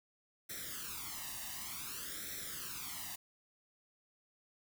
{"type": "noise with flanger", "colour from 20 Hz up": "white", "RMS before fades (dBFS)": -44, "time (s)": [0.49, 3.16], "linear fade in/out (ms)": 10, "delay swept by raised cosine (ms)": [0.52, 1.07], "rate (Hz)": 0.55, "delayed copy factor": 0.85, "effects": []}